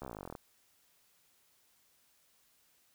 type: slowing click train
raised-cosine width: 1 ms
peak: -29 dBFS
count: 18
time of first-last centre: 0.02-0.352 s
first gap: 14 ms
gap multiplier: 1.04
effects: white hiss -70 dBFS RMS until 2.94 s